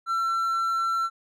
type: tone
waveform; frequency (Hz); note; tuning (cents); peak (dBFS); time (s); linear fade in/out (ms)
triangle; 1348; E6; +38; -21; 0.06-1.1; 50
effects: none